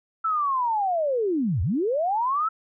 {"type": "linear two-way sweep", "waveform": "sine", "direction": "down then up", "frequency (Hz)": [1336, 73.3, 1336], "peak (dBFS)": -21, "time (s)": [0.24, 2.49], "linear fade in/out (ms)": 10, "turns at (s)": 1.62, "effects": []}